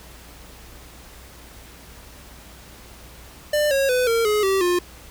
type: tone with pitch steps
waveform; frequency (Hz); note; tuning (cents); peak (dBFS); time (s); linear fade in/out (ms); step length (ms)
square; 596 / 546.5 / 501.2 / 459.6 / 421.4 / 386.5 / 354.4; D5 / C#5 / B4 / A#4 / G#4 / G4 / F4; +25 / -25 / +25 / -25 / +25 / -24 / +25; -18; 3.53-4.79; 5; 180
effects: added 60 Hz sine -46 dBFS peak until 5.1 s + pink hiss -45 dBFS RMS until 5.1 s